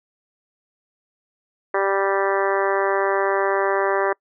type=harmonic tone; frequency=196 Hz; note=G3; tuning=in tune; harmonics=2 / 3 / 4 / 5 / 6 / 7 / 8 / 9 / 10; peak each=-22 / -24 / -27 / -27 / -27 / -33 / -30 / -30 / -33 dBFS; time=1.74-4.13 s; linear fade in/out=5 ms; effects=noise-tail reverb RT60 0.1 s tail -26 dB re dry